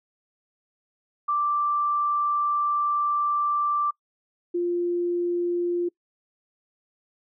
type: tone pair in turn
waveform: sine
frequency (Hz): 1174.7 / 349.2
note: D6 / F4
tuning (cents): 0 / 0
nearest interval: octave + major sixth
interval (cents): 2100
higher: first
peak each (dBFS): -21 / -22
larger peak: first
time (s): 1.28-3.91 / 4.54-5.89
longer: first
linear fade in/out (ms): 10
effects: noise-tail reverb RT60 0.1 s tail -25 dB re dry